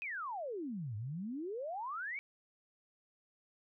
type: exponential two-way sweep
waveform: sine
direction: down then up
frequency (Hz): 2582 to 100.1 to 2318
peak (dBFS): -38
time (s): 0.02-2.19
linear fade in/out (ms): 0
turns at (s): 0.96
effects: none